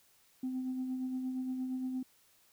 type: tone with tremolo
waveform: sine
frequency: 257.3 Hz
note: C4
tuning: 29 cents flat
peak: -31 dBFS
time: 0.43-2.03 s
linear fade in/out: 5 ms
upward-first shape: sine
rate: 8.6 Hz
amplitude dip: 40%
effects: tanh soft clip ceiling -30 dBFS + white hiss -67 dBFS RMS until 2.52 s